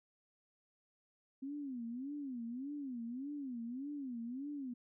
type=tone with vibrato; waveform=sine; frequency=260 Hz; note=C4; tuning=11 cents flat; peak=-40 dBFS; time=1.42-4.74 s; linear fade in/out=10 ms; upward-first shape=sine; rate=1.7 Hz; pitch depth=210 cents each way; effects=none